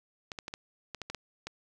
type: clicks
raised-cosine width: 0.2 ms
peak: -21 dBFS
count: 9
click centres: 0.318 / 0.388 / 0.481 / 0.539 / 0.947 / 1.017 / 1.1 / 1.147 / 1.47 s
effects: none